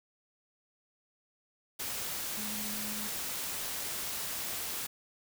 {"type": "tone in noise", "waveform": "sine", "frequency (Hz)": 211.6, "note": "G#3", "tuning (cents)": 33, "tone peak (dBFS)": -42, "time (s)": [2.37, 3.08], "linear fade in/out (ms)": 10, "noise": "white", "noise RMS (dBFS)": -37, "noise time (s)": [1.79, 4.87], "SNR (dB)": -8, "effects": []}